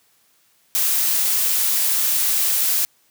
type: noise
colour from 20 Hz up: blue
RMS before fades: -19 dBFS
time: 0.75-2.85 s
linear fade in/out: 0 ms
effects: white hiss -60 dBFS RMS until 3.1 s + high-pass 80 Hz 12 dB/octave